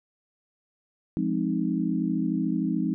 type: chord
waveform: sine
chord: F minor seventh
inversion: none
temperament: equal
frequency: 174.61 / 207.7 / 261.6 / 311.1 Hz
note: F3 / Ab3 / C4 / Eb4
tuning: 0 / 0 / 0 / 0 cents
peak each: -29 dBFS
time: 1.17-2.94 s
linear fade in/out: 0 ms
effects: none